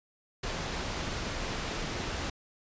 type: low-pass noise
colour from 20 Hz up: pink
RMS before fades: -35 dBFS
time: 0.43-2.3 s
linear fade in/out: 5 ms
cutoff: 6600 Hz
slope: 12 dB/octave
effects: resampled to 16000 Hz